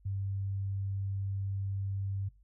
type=tone; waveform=sine; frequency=98 Hz; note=G2; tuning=in tune; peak=-32 dBFS; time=0.05-2.29 s; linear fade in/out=10 ms; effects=noise-tail reverb RT60 0.2 s tail -17 dB re dry + added 50 Hz sine -59 dBFS peak until 2.43 s